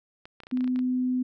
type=clicks; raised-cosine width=0.3 ms; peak=-28 dBFS; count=11; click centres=0.255 / 0.403 / 0.435 / 0.469 / 0.513 / 0.573 / 0.608 / 0.643 / 0.677 / 0.76 / 0.791 s
type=tone; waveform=sine; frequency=252.9 Hz; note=B3; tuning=41 cents sharp; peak=-23 dBFS; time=0.52-1.23 s; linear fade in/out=10 ms
effects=none